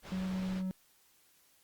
pink low-pass noise, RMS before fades -47 dBFS, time 0.02-0.63 s, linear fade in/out 50 ms, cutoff 4400 Hz, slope 12 dB/octave
triangle tone, 187.1 Hz, F#3, 20 cents sharp, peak -31 dBFS, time 0.12-0.71 s, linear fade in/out 0 ms
effects white hiss -67 dBFS RMS until 1.63 s + Opus 48 kbps

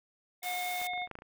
harmonic tone, 722 Hz, F#5, 43 cents flat, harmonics 1 / 3 / 5, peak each -35 / -37 / -43 dBFS, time 0.42-1.08 s, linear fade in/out 50 ms
white high-pass noise, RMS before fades -42 dBFS, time 0.43-0.87 s, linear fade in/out 0 ms, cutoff 400 Hz, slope 12 dB/octave
clicks, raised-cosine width 0.5 ms, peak -31 / -33 / -36 / -37 / -37 / -27 / -27 / -32 / -34 dBFS, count 9, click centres 0.816 / 0.935 / 0.977 / 1.019 / 1.074 / 1.113 / 1.154 / 1.188 / 1.221 s
effects none

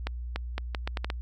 accelerating click train, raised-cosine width 0.3 ms, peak -15 dBFS, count 8, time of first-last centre 0.07-1.101 s, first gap 290 ms, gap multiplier 0.76, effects added 60 Hz sine -33 dBFS peak until 1.21 s

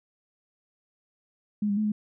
sine tone with pitch steps, 208.5 / 201.5 / 214.3 / 210.6 Hz, G#3 / G3 / A3 / G#3, +7 / +48 / -45 / +24 cents, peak -23 dBFS, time 1.62-1.92 s, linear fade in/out 5 ms, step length 75 ms, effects none

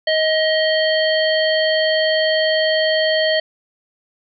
harmonic tone, 630 Hz, D#5, 21 cents sharp, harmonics 1 / 3 / 5 / 7, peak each -16 / -21 / -23 / -24 dBFS, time 0.07-3.4 s, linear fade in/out 5 ms, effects none

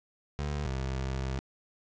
25% pulse tone pair in turn, 73 / 65.92 Hz, D2 / C2, -10 / +14 cents, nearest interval major second, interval 176 cents, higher first, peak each -27 dBFS, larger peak neither, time 0.39-0.66 / 0.66-1.39 s, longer second, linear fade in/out 0 ms, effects resampled to 16000 Hz + 9-bit

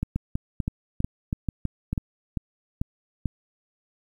two click trains, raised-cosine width 5 ms, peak -13 / -13 dBFS, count 7 / 8, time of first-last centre 0.03-1.978 / 0.16-3.257 s, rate 3.08 / 2.26 Hz, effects 9-bit

